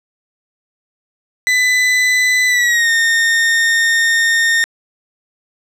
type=tone with pitch glide; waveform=40% pulse; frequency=2000 to 1834 Hz; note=B6 to A#6; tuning=+21 to -29 cents; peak=-10 dBFS; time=1.47-4.64 s; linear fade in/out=0 ms; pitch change=-150 cents; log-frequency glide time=2.47-2.9 s; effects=low-pass 10000 Hz 12 dB/octave